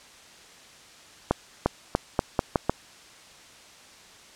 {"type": "accelerating click train", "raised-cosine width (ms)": 1, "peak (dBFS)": -6, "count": 7, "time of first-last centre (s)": [1.31, 2.696], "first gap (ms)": 350, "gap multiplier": 0.83, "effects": ["white hiss -50 dBFS RMS until 4.35 s", "low-pass 7000 Hz 12 dB/octave"]}